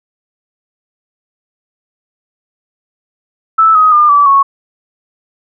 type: tone with pitch steps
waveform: sine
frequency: 1314 / 1258.3 / 1204.9 / 1153.9 / 1104.9 Hz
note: E6 / D#6 / D6 / D6 / C#6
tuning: -6 / +19 / +44 / -31 / -6 cents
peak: -4 dBFS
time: 3.58-4.43 s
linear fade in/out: 10 ms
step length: 170 ms
effects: none